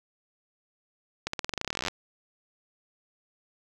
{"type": "accelerating click train", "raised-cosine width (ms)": 0.2, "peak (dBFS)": -12, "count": 22, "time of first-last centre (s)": [1.27, 1.883], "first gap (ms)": 64, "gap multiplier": 0.91, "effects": []}